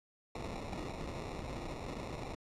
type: noise with sample-and-hold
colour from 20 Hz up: pink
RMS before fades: -42 dBFS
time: 0.35-2.35 s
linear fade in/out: 5 ms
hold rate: 1575 Hz
effects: low-pass 7000 Hz 12 dB/octave